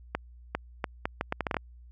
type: accelerating click train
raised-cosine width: 0.5 ms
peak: -13 dBFS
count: 11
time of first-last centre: 0.15-1.568 s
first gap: 400 ms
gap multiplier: 0.73
effects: added 60 Hz sine -48 dBFS peak until 1.91 s